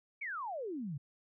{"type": "exponential sweep", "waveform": "sine", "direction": "down", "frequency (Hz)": [2356, 130], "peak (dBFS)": -37, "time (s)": [0.21, 0.98], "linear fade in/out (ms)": 10, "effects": []}